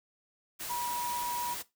sine tone in noise, 966 Hz, B5, 39 cents flat, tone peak -32 dBFS, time 0.69-1.55 s, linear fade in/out 20 ms, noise white, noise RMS -39 dBFS, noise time 0.59-1.63 s, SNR +4 dB, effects noise-tail reverb RT60 0.2 s tail -17 dB re dry

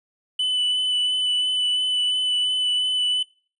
triangle tone with vibrato, 2994 Hz, F#7, 20 cents sharp, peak -18 dBFS, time 0.39-3.23 s, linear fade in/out 5 ms, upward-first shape sine, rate 2.9 Hz, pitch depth 13 cents each way, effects noise-tail reverb RT60 0.4 s tail -22 dB re dry + resampled to 24000 Hz

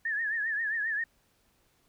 sine tone with vibrato, 1757 Hz, A6, 3 cents flat, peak -28 dBFS, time 0.05-1.04 s, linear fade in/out 5 ms, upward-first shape triangle, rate 7.5 Hz, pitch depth 120 cents each way, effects pink hiss -69 dBFS RMS until 1.88 s

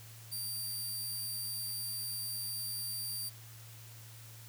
10% pulse tone, 4699 Hz, D8, in tune, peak -30 dBFS, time 0.31-3.3 s, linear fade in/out 20 ms, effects added 113 Hz sine -51 dBFS peak until 4.48 s + white hiss -55 dBFS RMS until 4.48 s

